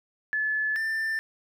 sine / triangle tone pair in turn, 1726 / 1781.7 Hz, A6 / A6, -34 / +21 cents, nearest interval minor second, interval 55 cents, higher second, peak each -24 dBFS, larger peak neither, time 0.33-0.76 / 0.76-1.19 s, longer neither, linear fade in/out 0 ms, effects none

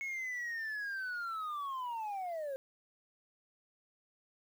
sine linear sweep, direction down, 2196 to 523.3 Hz, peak -34 dBFS, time 0.01-2.56 s, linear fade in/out 0 ms, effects tanh soft clip ceiling -35 dBFS + 10-bit

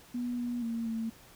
sine tone with pitch steps, 243.7 / 241.8 / 230.1 / 225.5 Hz, B3 / B3 / A#3 / A3, -23 / -36 / -22 / +43 cents, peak -31 dBFS, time 0.14-1.1 s, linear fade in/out 10 ms, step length 240 ms, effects pink hiss -56 dBFS RMS until 1.35 s

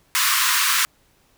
pink high-pass noise, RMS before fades -19 dBFS, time 0.15-0.85 s, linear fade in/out 0 ms, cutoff 1000 Hz, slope 96 dB/octave, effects pink hiss -60 dBFS RMS until 1.37 s

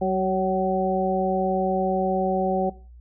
harmonic tone with a mistuned harmonic, 188.8 Hz, F#3, 35 cents sharp, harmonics 1 / 2 / 3 / 4, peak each -26 / -26 / -26 / -26 dBFS, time 0.01-2.7 s, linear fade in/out 10 ms, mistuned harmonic 3, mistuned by -26 cents, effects noise-tail reverb RT60 0.4 s tail -20 dB re dry + added 60 Hz sine -43 dBFS peak until 3 s

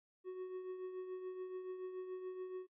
triangle tone with tremolo, 370 Hz, F#4, in tune, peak -38 dBFS, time 0.24-2.67 s, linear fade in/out 50 ms, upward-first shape triangle, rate 7 Hz, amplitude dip 55%, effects noise-tail reverb RT60 0.1 s tail -25 dB re dry + resampled to 8000 Hz

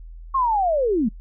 sine linear sweep, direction down, 1098 to 198.1 Hz, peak -17 dBFS, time 0.34-1.09 s, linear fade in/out 10 ms, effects noise-tail reverb RT60 0.1 s tail -25 dB re dry + added 41 Hz sine -36 dBFS peak until 1.2 s

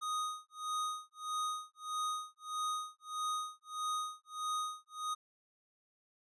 square tone with tremolo, 1244.5 Hz, D#6, in tune, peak -34 dBFS, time 0.01-5.15 s, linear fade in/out 20 ms, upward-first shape sine, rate 1.6 Hz, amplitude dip 100%, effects resampled to 24000 Hz

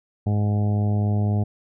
harmonic tone, 103.83 Hz, G#2, in tune, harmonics 1 / 2 / 3 / 4 / 5 / 6 / 7 / 8, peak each -19 / -26 / -36 / -36 / -42 / -38 / -37 / -44 dBFS, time 0.26-1.44 s, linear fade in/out 10 ms, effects none

